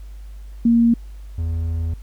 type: tone pair in turn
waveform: sine / triangle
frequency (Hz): 233.1 / 82.41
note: A#3 / E2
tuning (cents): 0 / 0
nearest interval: octave + tritone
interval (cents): 1800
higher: first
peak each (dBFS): -11 / -18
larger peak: first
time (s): 0.65-0.94 / 1.38-1.94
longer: second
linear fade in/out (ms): 5
effects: added 50 Hz sine -33 dBFS peak until 2.02 s + pink hiss -56 dBFS RMS until 2.02 s